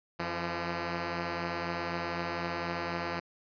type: tone pair together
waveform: 5% pulse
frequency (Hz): 87.31 / 170.63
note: F2 / F3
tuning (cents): 0 / -40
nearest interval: octave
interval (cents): 1160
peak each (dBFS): -27 / -22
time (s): 0.19-3.2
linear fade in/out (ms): 10
effects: resampled to 11025 Hz